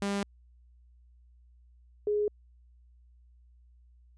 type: tone pair in turn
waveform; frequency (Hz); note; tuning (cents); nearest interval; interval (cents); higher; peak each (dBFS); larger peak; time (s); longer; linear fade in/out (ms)
sawtooth / sine; 200.2 / 416.9; G3 / G#4; +37 / +7; octave + minor second; 1270; second; -25; neither; 0.02-0.23 / 2.07-2.28; neither; 2
effects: added 60 Hz sine -56 dBFS peak until 4.17 s + resampled to 22050 Hz